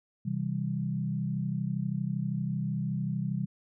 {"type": "chord", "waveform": "sine", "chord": "C major", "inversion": "none", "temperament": "equal with one note detuned", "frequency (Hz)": [130.81, 163.11, 196], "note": ["C3", "E3", "G3"], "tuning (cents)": [0, -18, 0], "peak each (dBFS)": -33, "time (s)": [0.25, 3.46], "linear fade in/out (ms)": 10, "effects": []}